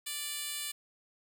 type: tone with high-pass filter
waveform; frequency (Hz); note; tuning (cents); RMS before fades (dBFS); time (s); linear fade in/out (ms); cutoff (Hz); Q
10% pulse; 587.3; D5; 0; -38; 0.06-0.72; 10; 4200; 0.61
effects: none